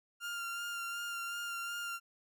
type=tone with vibrato; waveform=30% pulse; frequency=1395 Hz; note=F6; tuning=2 cents flat; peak=-35 dBFS; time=0.2-2 s; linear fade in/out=50 ms; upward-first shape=sine; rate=2.7 Hz; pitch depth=18 cents each way; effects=none